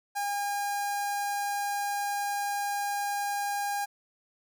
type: tone with notch filter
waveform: sawtooth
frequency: 811 Hz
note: G#5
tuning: 41 cents flat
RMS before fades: -31 dBFS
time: 0.15-3.86 s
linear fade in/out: 20 ms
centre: 3000 Hz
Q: 1.2
effects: none